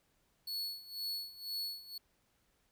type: tone with tremolo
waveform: 45% pulse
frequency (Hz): 4402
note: C#8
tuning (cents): -13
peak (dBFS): -35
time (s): 0.47-1.98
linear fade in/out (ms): 5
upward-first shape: sine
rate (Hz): 2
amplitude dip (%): 85
effects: pink hiss -75 dBFS RMS until 2.71 s